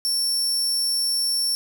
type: tone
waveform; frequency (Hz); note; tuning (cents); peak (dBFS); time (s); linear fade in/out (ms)
sawtooth; 5440; F8; -46; -18; 0.05-1.55; 0
effects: none